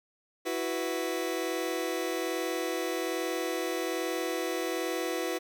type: chord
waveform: sawtooth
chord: E suspended second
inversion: none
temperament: just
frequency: 329.6 / 370.8 / 494.4 Hz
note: E4 / F#4 / B4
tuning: 0 / +4 / +2 cents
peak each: -30 dBFS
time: 0.45-5.39 s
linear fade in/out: 20 ms
effects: none